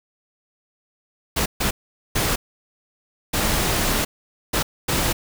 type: noise bursts at uneven times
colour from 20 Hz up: pink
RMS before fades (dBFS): -21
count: 6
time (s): 1.36-1.46 / 1.6-1.71 / 2.15-2.36 / 3.33-4.05 / 4.53-4.63 / 4.88-5.13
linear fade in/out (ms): 10
effects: none